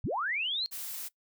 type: linear sweep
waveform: sine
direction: up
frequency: 49.79 to 4304 Hz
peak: -29 dBFS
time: 0.04-0.66 s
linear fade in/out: 0 ms
type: noise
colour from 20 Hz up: blue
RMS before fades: -39 dBFS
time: 0.71-1.09 s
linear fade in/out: 20 ms
effects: noise-tail reverb RT60 0.1 s tail -21 dB re dry